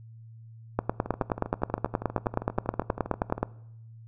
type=two click trains; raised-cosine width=1 ms; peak=-20 / -10 dBFS; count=30 / 26; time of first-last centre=1.06-3.38 / 0.79-3.43 s; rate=12.5 / 9.47 Hz; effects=noise-tail reverb RT60 0.8 s tail -21 dB re dry + added 113 Hz sine -45 dBFS peak until 4.07 s